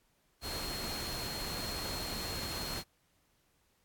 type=tone in noise; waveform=sine; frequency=4254 Hz; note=C8; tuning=28 cents sharp; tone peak=-41 dBFS; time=0.41-2.84 s; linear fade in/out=50 ms; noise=pink; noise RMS=-40 dBFS; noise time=0.41-2.84 s; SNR=-4 dB; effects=pink hiss -73 dBFS RMS until 3.84 s + AAC 64 kbps